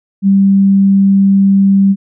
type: tone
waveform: sine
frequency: 196 Hz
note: G3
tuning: in tune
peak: -5 dBFS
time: 0.22-1.96 s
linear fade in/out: 50 ms
effects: none